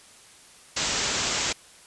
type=low-pass noise; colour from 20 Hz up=white; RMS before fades=-27 dBFS; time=0.76-1.53 s; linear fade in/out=10 ms; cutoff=7700 Hz; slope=96 dB/octave; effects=white hiss -51 dBFS RMS until 1.86 s + resampled to 24000 Hz